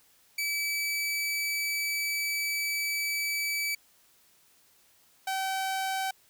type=tone pair in turn; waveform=sawtooth; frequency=2300 / 767.5 Hz; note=D7 / G5; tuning=-37 / -37 cents; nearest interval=octave + perfect fifth; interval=1900 cents; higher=first; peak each=-25 dBFS; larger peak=neither; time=0.38-3.75 / 5.27-6.11 s; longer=first; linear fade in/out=5 ms; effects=white hiss -63 dBFS RMS until 6.29 s